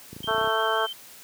clicks, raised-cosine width 3 ms, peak -26 dBFS, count 11, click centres 0.13 / 0.165 / 0.205 / 0.243 / 0.276 / 0.309 / 0.347 / 0.381 / 0.413 / 0.444 / 0.474 s
sine tone with vibrato, 3130 Hz, G7, 3 cents flat, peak -32 dBFS, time 0.23-0.93 s, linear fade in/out 5 ms, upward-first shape sine, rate 5.7 Hz, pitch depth 16 cents each way
harmonic tone, 221.4 Hz, A3, 11 cents sharp, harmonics 2 / 3 / 4 / 5 / 6 / 7, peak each -29 / -29 / -29 / -29 / -29 / -29 dBFS, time 0.27-0.87 s, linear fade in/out 20 ms
effects white hiss -47 dBFS RMS until 1.23 s + high-pass 80 Hz 12 dB/octave

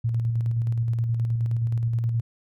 sine tone with tremolo, 115.9 Hz, A#2, 10 cents flat, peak -20 dBFS, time 0.04-2.21 s, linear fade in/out 10 ms, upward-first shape square, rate 9.5 Hz, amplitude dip 30%, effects none

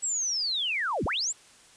sine linear two-way sweep, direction down then up, 7902 to 37.19 to 7902 Hz, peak -26 dBFS, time 0.02-1.33 s, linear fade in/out 20 ms, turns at 1.05 s, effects white hiss -55 dBFS RMS until 1.76 s + resampled to 22050 Hz

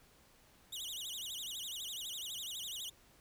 sawtooth tone with vibrato, 3322 Hz, G#7, in tune, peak -38 dBFS, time 0.72-2.9 s, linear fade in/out 10 ms, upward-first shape sine, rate 12 Hz, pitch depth 260 cents each way, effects pink hiss -65 dBFS RMS until 3.2 s

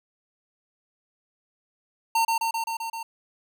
square tone with echo, 910 Hz, A#5, 42 cents flat, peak -20 dBFS, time 2.15-2.25 s, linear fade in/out 5 ms, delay 130 ms, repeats 6, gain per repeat -2 dB, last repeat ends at 3.03 s, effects none

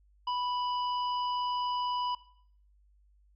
harmonic tone, 987.8 Hz, B5, in tune, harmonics 1 / 3 / 5, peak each -30 / -39 / -46 dBFS, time 0.27-2.15 s, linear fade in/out 5 ms, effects noise-tail reverb RT60 0.6 s tail -17 dB re dry + added 50 Hz sine -61 dBFS peak until 3.35 s

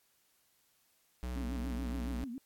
square tone with pitch glide, 61.74 to 61.31 Hz, B1 to B1, 0 to -12 cents, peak -37 dBFS, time 1.23-2.24 s, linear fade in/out 0 ms, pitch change -12 cents, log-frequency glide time 1.69-1.75 s
sine tone with vibrato, 252.9 Hz, B3, 41 cents sharp, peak -39 dBFS, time 1.36-2.38 s, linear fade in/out 0 ms, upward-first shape sine, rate 7.1 Hz, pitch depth 160 cents each way
effects white hiss -72 dBFS RMS until 2.45 s + AAC 64 kbps

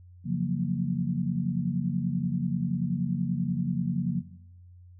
sine chord, Gb major seventh, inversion second, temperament equal, 138.59 / 174.61 / 185 / 233.1 Hz, Db3 / F3 / Gb3 / Bb3, 0 / 0 / 0 / 0 cents, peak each -31 / -29 / -31 / -33 dBFS, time 0.24-4.23 s, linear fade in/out 50 ms, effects noise-tail reverb RT60 0.9 s tail -18 dB re dry + added 89 Hz sine -48 dBFS peak until 4.99 s

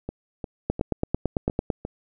two click trains, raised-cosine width 2 ms, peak -9 / -17 dBFS, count 10 / 6, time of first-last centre 0.7-1.702 / 0.09-1.851 s, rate 8.98 / 2.84 Hz, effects none

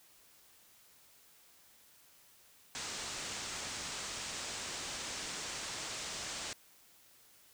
white low-pass noise, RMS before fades -42 dBFS, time 2.75-6.53 s, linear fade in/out 0 ms, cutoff 8200 Hz, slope 48 dB/octave, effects white hiss -63 dBFS RMS until 7.53 s

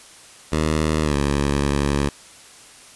10% pulse tone with pitch glide, 77.78 to 70.91 Hz, D#2 to C#2, 0 to +40 cents, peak -10 dBFS, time 0.52-2.09 s, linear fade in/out 5 ms, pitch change -160 cents, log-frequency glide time 1.02-1.16 s, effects white hiss -45 dBFS RMS until 2.95 s + resampled to 24000 Hz

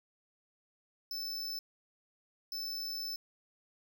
square tone bursts at uneven times, 5274 Hz, E8, in tune, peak -37 dBFS, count 2, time 1.11-1.59 / 2.52-3.16 s, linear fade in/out 2 ms, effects none

